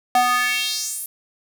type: tone with high-pass filter sweep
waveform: square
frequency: 246.9 Hz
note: B3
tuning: in tune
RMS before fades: -21 dBFS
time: 0.15-1.06 s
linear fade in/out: 2 ms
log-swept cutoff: 690 to 12000 Hz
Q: 2.9
effects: none